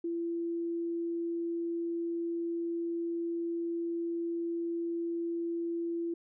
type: tone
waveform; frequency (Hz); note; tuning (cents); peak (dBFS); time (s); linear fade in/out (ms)
sine; 338; E4; +43; -31; 0.04-6.14; 5
effects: none